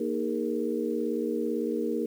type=harmonic tone with a mistuned harmonic; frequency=77.8 Hz; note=D#2; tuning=in tune; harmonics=3 / 4 / 5 / 6; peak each=-32 / -32 / -32 / -32 dBFS; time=0-2.06 s; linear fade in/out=5 ms; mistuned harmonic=5; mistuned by=+86 cents; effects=9-bit